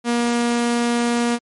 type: tone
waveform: sawtooth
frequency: 237.7 Hz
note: A#3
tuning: 34 cents sharp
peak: -13 dBFS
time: 0.04-1.39 s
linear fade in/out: 50 ms
effects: MP3 48 kbps